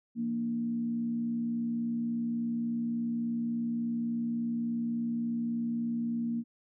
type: tone with frequency modulation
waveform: sine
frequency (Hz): 233.1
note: A#3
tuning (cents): 0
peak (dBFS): -29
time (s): 0.15-6.44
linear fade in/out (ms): 50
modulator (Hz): 63.5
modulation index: 0.37
effects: none